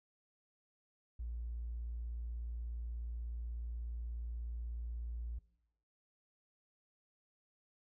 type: tone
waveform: triangle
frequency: 58.27 Hz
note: A#1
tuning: in tune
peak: -35 dBFS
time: 1.19-5.39 s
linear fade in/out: 10 ms
effects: noise-tail reverb RT60 0.9 s tail -25 dB re dry + tanh soft clip ceiling -37 dBFS